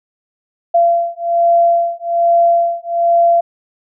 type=beating tone pair; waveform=sine; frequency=683 / 684.2 Hz; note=F5 / F5; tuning=-39 / -36 cents; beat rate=1.2 Hz; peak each=-13 dBFS; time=0.74-3.41 s; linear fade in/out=10 ms; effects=none